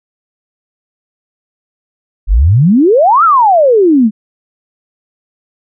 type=exponential two-way sweep; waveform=sine; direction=up then down; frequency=41.2 to 1393 to 203.1 Hz; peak=-4 dBFS; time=2.27-4.11 s; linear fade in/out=50 ms; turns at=3.24 s; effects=none

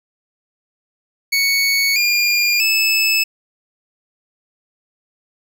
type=tone with pitch steps; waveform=25% pulse; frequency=2222 / 2409 / 2612 Hz; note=C#7 / D7 / E7; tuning=+4 / +43 / -17 cents; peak=-10 dBFS; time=1.32-3.24 s; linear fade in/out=10 ms; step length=640 ms; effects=none

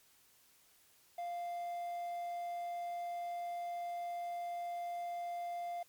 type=tone with quantisation; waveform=triangle; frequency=697 Hz; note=F5; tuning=4 cents flat; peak=-36 dBFS; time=1.18-5.83 s; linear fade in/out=5 ms; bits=10; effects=white hiss -67 dBFS RMS until 5.88 s + MP3 96 kbps

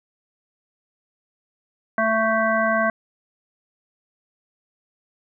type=harmonic tone with a mistuned harmonic; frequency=222.1 Hz; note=A3; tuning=16 cents sharp; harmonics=1 / 3 / 5 / 7 / 9; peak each=-26 / -21 / -24 / -23 / -30 dBFS; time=1.98-2.9 s; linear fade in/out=2 ms; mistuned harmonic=9; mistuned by=-25 cents; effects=none

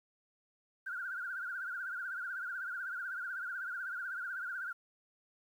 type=tone with vibrato; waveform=sine; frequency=1480 Hz; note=F#6; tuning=in tune; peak=-37 dBFS; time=0.86-4.73 s; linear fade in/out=10 ms; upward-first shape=triangle; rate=16 Hz; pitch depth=140 cents each way; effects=11-bit

